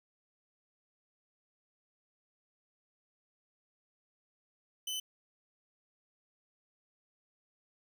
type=tone; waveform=sawtooth; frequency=3030 Hz; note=F#7; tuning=40 cents sharp; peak=-32 dBFS; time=4.87-5 s; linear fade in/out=5 ms; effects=none